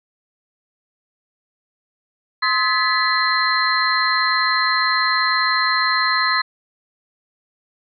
sine tone cluster, 1043 / 1278 / 1708 / 1982 / 4137 Hz, C6 / D#6 / G#6 / B6 / C8, -6 / +46 / +48 / +6 / -20 cents, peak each -22 dBFS, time 2.42-6.42 s, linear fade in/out 10 ms, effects none

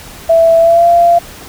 sine tone with pitch glide, 661 to 687.9 Hz, E5 to F5, +5 to -26 cents, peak -4 dBFS, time 0.29-1.19 s, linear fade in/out 10 ms, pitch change +69 cents, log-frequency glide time 0.58-0.87 s, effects pink hiss -32 dBFS RMS until 1.48 s

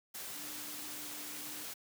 sine tone in noise, 298.2 Hz, D4, 27 cents sharp, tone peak -54 dBFS, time 0.35-1.64 s, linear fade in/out 10 ms, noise white, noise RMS -44 dBFS, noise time 0.14-1.74 s, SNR -13 dB, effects high-pass 100 Hz 12 dB/octave

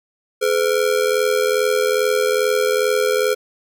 square ring-modulated tone, 466.1 Hz, A#4, in tune, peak -13 dBFS, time 0.41-3.35 s, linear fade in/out 20 ms, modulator 41.2 Hz, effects none

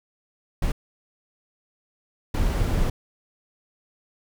brown noise bursts at uneven times, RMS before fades -22 dBFS, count 2, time 0.62-0.72 / 2.34-2.9 s, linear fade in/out 5 ms, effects none

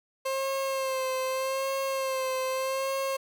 30% pulse tone with vibrato, 530 Hz, C5, 22 cents sharp, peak -25 dBFS, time 0.25-3.17 s, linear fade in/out 10 ms, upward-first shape sine, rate 0.82 Hz, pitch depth 34 cents each way, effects none

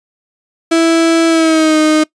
35% pulse tone with pitch glide, 329.6 to 309.3 Hz, E4 to D#4, 0 to -10 cents, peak -6 dBFS, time 0.71-2.04 s, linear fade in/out 10 ms, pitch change -110 cents, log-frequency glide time 1.28-1.78 s, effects noise-tail reverb RT60 0.1 s tail -22 dB re dry + resampled to 22050 Hz

